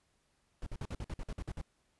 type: noise bursts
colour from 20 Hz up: brown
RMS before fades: -39 dBFS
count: 11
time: 0.62-1.614 s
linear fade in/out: 2 ms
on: 44 ms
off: 51 ms
effects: pink hiss -75 dBFS RMS until 1.99 s + resampled to 24000 Hz